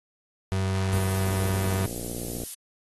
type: tone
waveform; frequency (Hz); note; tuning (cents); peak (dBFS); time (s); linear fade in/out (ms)
35% pulse; 95.4; G2; -47; -22; 0.52-1.86; 0
type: noise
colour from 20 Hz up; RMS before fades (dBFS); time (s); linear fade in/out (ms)
violet; -33; 0.92-2.55; 10
type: click train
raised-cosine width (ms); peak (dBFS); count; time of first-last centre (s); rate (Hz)
2; -24; 70; 1.27-2.436; 59.2
effects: AAC 32 kbps